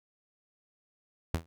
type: tone with exponential decay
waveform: sawtooth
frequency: 82.41 Hz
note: E2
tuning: in tune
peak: -21 dBFS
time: 1.34-1.46 s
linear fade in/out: 0 ms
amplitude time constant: 25 ms
effects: none